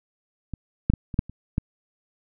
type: clicks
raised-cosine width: 5 ms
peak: -19 / -6 / -10 / -21 / -6 / -26 / -10 dBFS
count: 7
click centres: 0.537 / 0.9 / 0.937 / 1.142 / 1.191 / 1.296 / 1.581 s
effects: none